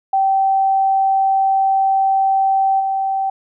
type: tone with level steps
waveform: sine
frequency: 775 Hz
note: G5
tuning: 20 cents flat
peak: -12 / -16 dBFS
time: 0.13-3.3 s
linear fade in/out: 5 ms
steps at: 2.79 s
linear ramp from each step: 20 ms
effects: none